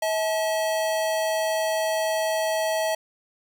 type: tone pair together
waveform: square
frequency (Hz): 642 / 863.5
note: E5 / A5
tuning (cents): -46 / -33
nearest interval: perfect fourth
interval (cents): 513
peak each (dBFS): -24 / -30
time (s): 0.02-2.95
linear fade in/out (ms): 5
effects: none